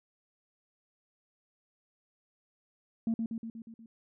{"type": "tone with echo", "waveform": "sine", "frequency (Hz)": 227.1, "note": "A#3", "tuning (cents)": -45, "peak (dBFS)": -25, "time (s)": [3.07, 3.14], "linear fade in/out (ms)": 2, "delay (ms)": 120, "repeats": 6, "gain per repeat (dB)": -4, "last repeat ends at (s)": 3.86, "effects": ["tanh soft clip ceiling -24 dBFS"]}